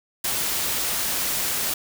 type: noise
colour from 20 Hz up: white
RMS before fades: -25 dBFS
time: 0.24-1.74 s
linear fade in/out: 5 ms
effects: none